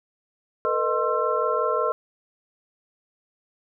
sine tone cluster, 448.8 / 494.2 / 620 / 1058 / 1341 Hz, A4 / B4 / D#5 / C6 / E6, +34 / +1 / -6 / +19 / +29 cents, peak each -27 dBFS, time 0.65-1.92 s, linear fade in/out 0 ms, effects none

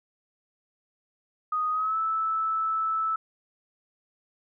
sine tone with pitch glide, 1244.5 to 1311.7 Hz, D#6 to E6, 0 to -9 cents, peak -24 dBFS, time 1.52-3.16 s, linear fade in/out 5 ms, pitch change +91 cents, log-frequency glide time 1.71-1.97 s, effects none

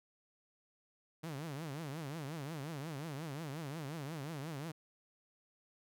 sawtooth tone with vibrato, 150 Hz, D3, 37 cents sharp, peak -37 dBFS, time 1.23-4.72 s, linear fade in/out 10 ms, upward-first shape triangle, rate 5.6 Hz, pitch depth 240 cents each way, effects none

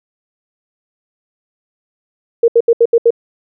sine tone bursts, 466 Hz, A#4, 1 cent flat, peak -5 dBFS, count 6, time 2.43-3.106 s, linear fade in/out 5 ms, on 51 ms, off 74 ms, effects none

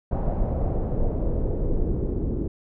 brown noise with low-pass filter sweep, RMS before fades -24 dBFS, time 0.11-2.48 s, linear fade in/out 5 ms, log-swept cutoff 750 to 350 Hz, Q 2.1, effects none

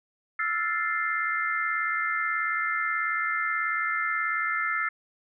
sine chord, F major seventh, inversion third, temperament equal, 1318.5 / 1396.9 / 1760 / 2093 Hz, E6 / F6 / A6 / C7, 0 / 0 / 0 / 0 cents, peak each -30 / -33 / -30 / -30 dBFS, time 0.39-4.89 s, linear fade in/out 5 ms, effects none

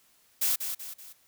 blue noise with echo, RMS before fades -26 dBFS, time 0.41-0.56 s, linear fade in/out 10 ms, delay 190 ms, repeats 3, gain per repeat -7 dB, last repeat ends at 1.13 s, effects white hiss -64 dBFS RMS until 1.27 s

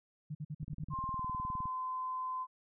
sine tone bursts, 151.2 Hz, D#3, 49 cents flat, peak -37 dBFS, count 7, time 0.3-0.944 s, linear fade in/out 10 ms, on 50 ms, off 49 ms
click train, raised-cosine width 5 ms, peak -32 dBFS, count 21, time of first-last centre 0.63-1.656 s, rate 19.5 Hz
sine tone with pitch glide, 1056 to 1026.5 Hz, C6 to C6, +16 to -33 cents, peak -35 dBFS, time 0.9-2.47 s, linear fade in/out 50 ms, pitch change -49 cents, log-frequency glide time 1.15-1.23 s
effects none

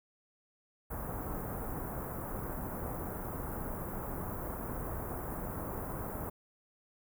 pink band-stop noise, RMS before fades -39 dBFS, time 0.9-6.3 s, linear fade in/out 10 ms, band 1300 to 13000 Hz, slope 24 dB/octave, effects none

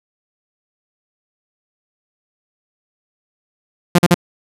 sawtooth tone bursts, 174.61 Hz, F3, in tune, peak -3 dBFS, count 3, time 3.95-4.144 s, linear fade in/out 5 ms, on 36 ms, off 43 ms, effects resampled to 32000 Hz

